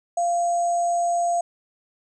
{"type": "tone with sample-and-hold", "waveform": "sine", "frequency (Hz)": 692, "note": "F5", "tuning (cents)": -16, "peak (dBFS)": -19, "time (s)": [0.17, 1.41], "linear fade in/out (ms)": 5, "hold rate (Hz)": 7350, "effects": ["resampled to 22050 Hz"]}